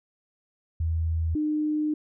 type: tone pair in turn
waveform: sine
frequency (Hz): 81.5 / 303.7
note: E2 / D#4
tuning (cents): -19 / -42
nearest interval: octave + major seventh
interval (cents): 2277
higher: second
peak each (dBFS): -23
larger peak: neither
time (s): 0.8-1.35 / 1.35-1.94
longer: second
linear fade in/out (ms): 5
effects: none

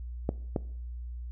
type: clicks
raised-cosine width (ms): 2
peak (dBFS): -14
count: 2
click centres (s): 0.291 / 0.562
effects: noise-tail reverb RT60 0.6 s tail -20 dB re dry + added 60 Hz sine -36 dBFS peak until 1.31 s

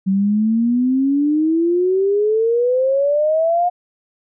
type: exponential sweep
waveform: sine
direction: up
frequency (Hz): 189.1 to 719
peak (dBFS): -13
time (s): 0.06-3.7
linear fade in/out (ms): 20
effects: none

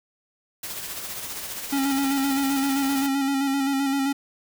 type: noise with tremolo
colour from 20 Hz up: white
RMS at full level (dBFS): -32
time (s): 0.63-3.07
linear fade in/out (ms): 5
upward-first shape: sine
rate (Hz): 15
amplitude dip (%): 40
type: tone with vibrato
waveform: square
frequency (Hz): 274.3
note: C#4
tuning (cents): -18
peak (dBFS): -22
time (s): 1.72-4.13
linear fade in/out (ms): 10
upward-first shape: square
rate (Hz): 7.7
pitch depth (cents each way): 29
effects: none

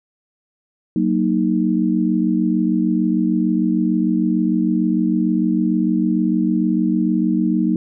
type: chord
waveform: sine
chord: D# minor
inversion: first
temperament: just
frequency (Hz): 186.68 / 233.3 / 311.1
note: F#3 / A#3 / D#4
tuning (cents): +16 / +2 / 0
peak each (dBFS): -19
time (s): 0.96-7.76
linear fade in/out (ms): 2
effects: none

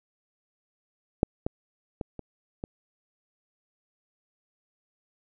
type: clicks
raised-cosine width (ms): 2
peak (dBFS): -6 / -14 / -18 / -24 / -20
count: 5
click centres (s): 1.231 / 1.465 / 2.012 / 2.193 / 2.639
effects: none

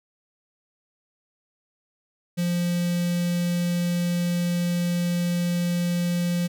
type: tone with notch filter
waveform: square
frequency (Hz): 174.61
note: F3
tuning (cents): 0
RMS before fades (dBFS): -24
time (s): 2.37-6.48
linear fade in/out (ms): 20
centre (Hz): 1000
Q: 0.59
effects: none

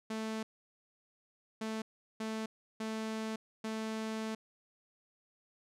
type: tone bursts at uneven times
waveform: sawtooth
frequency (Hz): 220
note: A3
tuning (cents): 0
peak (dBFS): -32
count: 5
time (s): 0.1-0.43 / 1.61-1.82 / 2.2-2.46 / 2.8-3.36 / 3.64-4.35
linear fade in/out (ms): 5
effects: low-pass 9000 Hz 12 dB/octave

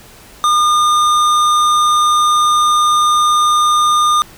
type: tone with hard clipping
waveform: sine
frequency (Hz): 1213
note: D#6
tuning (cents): -44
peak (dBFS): -11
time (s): 0.44-4.22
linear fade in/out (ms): 0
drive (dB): 13
effects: pink hiss -40 dBFS RMS until 4.37 s

